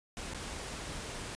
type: noise with dropouts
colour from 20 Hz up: pink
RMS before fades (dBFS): -41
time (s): 0.17-1.35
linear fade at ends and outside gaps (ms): 0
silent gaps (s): 0.336-0.346
effects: resampled to 22050 Hz